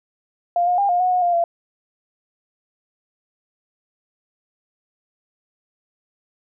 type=tone with pitch steps; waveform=sine; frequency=698 / 715 / 802 / 709 / 732 / 726 / 700 / 683 Hz; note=F5 / F5 / G5 / F5 / F#5 / F#5 / F5 / F5; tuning=-1 / +41 / +39 / +26 / -19 / -33 / +4 / -39 cents; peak=-15 dBFS; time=0.56-1.44 s; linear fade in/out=2 ms; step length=110 ms; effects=none